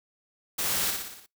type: noise with echo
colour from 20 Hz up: white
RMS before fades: -29 dBFS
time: 0.58-0.91 s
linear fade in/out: 10 ms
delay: 59 ms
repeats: 6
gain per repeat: -4 dB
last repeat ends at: 1.264 s
effects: noise-tail reverb RT60 0.2 s tail -26 dB re dry

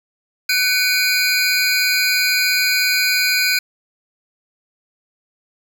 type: tone cluster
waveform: square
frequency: 1507 / 2254 / 2431 / 4156 / 4799 Hz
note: F#6 / C#7 / D#7 / C8 / D8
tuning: +31 / +28 / -41 / -12 / +37 cents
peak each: -22 dBFS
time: 0.49-3.59 s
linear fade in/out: 5 ms
effects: none

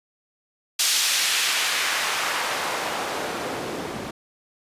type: noise with band-pass filter sweep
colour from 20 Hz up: white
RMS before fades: -25 dBFS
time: 0.79-4.11 s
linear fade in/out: 5 ms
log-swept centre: 4600 to 240 Hz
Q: 0.8
effects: resampled to 32000 Hz

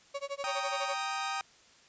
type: tone with tremolo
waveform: 35% pulse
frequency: 560 Hz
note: C#5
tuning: 18 cents sharp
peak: -31 dBFS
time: 0.14-0.95 s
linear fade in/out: 10 ms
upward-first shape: sine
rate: 12 Hz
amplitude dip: 100%
type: chord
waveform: sawtooth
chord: Eb major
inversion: first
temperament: equal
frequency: 784 / 932.3 / 1244.5 Hz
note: G5 / Bb5 / Eb6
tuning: 0 / 0 / 0 cents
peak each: -32 / -37 / -32 dBFS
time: 0.44-1.41 s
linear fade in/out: 0 ms
effects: white hiss -60 dBFS RMS until 1.88 s + resampled to 16000 Hz

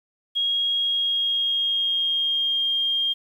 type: tone with pitch glide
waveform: sine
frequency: 3281 to 3215 Hz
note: G#7 to G7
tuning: -22 to +43 cents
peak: -20 dBFS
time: 0.35-3.14 s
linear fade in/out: 20 ms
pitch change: -35 cents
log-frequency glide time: 0.75-2.65 s
effects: 9-bit

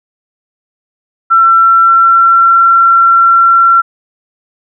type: tone with pitch glide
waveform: sine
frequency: 1347 to 1360.3 Hz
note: E6 to F6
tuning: +37 to -46 cents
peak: -3 dBFS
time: 1.3-3.82 s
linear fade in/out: 20 ms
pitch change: +17 cents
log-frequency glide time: 1.43-2.6 s
effects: none

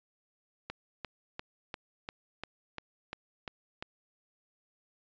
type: click train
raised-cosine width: 0.3 ms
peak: -22 dBFS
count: 10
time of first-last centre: 0.7-3.825 s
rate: 2.88 Hz
effects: resampled to 16000 Hz

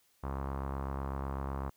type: tone with low-pass filter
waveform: sawtooth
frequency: 68 Hz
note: C#2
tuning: 33 cents flat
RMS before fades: -37 dBFS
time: 0.23-1.7 s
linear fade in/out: 10 ms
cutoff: 1100 Hz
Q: 2.9
effects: white hiss -70 dBFS RMS until 1.76 s

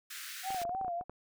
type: high-pass noise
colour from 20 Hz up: pink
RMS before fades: -44 dBFS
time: 0.1-0.64 s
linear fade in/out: 10 ms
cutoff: 1400 Hz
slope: 48 dB/octave
type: tone with vibrato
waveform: sine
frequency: 729 Hz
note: F#5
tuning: 26 cents flat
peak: -33 dBFS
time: 0.43-1.04 s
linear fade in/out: 50 ms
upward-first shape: sine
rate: 3.4 Hz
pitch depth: 110 cents each way
type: clicks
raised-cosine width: 1 ms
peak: -31 dBFS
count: 11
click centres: 0.505 / 0.546 / 0.617 / 0.652 / 0.694 / 0.749 / 0.813 / 0.847 / 0.881 / 1.011 / 1.096 s
effects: none

